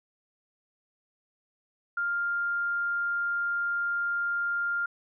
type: tone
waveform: sine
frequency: 1400 Hz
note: F6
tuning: 4 cents sharp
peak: -26 dBFS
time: 1.97-4.86 s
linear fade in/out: 5 ms
effects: none